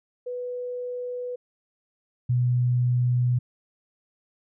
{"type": "tone pair in turn", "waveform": "sine", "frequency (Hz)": [493.9, 123.47], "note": ["B4", "B2"], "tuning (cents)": [0, 0], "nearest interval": "2 octaves", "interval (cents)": 2400, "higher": "first", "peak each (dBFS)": [-29, -19], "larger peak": "second", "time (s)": [[0.26, 1.36], [2.29, 3.39]], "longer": "neither", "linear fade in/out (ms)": 10, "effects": []}